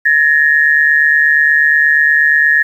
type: tone pair together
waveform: sine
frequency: 1702.6 / 1851 Hz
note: G#6 / A#6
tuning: +43 / -13 cents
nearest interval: minor second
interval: 144 cents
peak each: -10 dBFS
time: 0.05-2.63 s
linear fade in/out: 10 ms
effects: 7-bit